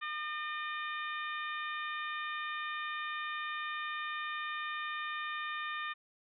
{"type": "harmonic tone", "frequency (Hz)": 606, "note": "D#5", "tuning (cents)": -46, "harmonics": [2, 3, 4, 5, 6], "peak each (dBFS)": [-39, -40, -45, -50, -47], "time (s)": [0.01, 5.94], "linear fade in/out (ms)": 20, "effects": []}